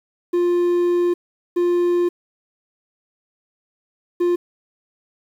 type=tone bursts at uneven times; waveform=triangle; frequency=350.8 Hz; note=F4; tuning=8 cents sharp; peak=-13 dBFS; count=3; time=0.33-1.14 / 1.56-2.09 / 4.2-4.36 s; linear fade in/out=10 ms; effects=8-bit